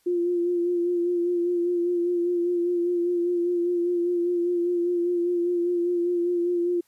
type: tone with vibrato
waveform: sine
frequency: 349.2 Hz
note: F4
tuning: in tune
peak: -21 dBFS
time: 0.06-6.81 s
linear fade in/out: 10 ms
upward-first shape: sine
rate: 5 Hz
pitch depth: 29 cents each way
effects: white hiss -66 dBFS RMS until 6.87 s + resampled to 32000 Hz